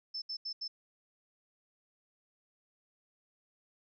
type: tone bursts at uneven times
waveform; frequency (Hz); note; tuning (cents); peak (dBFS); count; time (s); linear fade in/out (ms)
sine; 5274; E8; 0; -36; 4; 0.14-0.22 / 0.29-0.37 / 0.45-0.53 / 0.61-0.68; 10
effects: none